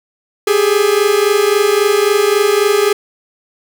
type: tone pair together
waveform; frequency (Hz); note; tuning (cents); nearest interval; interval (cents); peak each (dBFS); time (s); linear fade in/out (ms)
45% pulse; 399.3 / 423; G4 / G#4; +32 / +32; minor second; 100; -13; 0.47-2.93; 5
effects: none